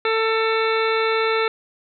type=harmonic tone; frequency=445.8 Hz; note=A4; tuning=23 cents sharp; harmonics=1 / 2 / 3 / 4 / 5 / 6 / 8 / 9; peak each=-20 / -28 / -24 / -30 / -27 / -31 / -33 / -33 dBFS; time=0.05-1.48 s; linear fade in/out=2 ms; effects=none